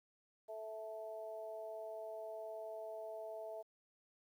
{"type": "harmonic tone", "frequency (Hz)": 218.7, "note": "A3", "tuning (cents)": -10, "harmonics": [2, 3, 4], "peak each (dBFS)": [-51, -45, -56], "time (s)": [0.48, 3.63], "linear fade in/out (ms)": 20, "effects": ["12-bit"]}